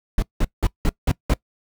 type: noise bursts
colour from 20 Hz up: brown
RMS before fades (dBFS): -17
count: 6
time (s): 0.18-1.338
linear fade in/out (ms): 2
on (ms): 43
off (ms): 180
effects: noise-tail reverb RT60 0.1 s tail -22 dB re dry